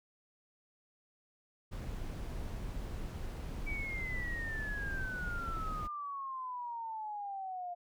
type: noise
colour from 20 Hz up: brown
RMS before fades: -40 dBFS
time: 1.71-5.88 s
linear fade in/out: 20 ms
type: exponential sweep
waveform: sine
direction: down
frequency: 2302 to 698.5 Hz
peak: -38 dBFS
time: 3.66-7.75 s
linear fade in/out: 20 ms
effects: none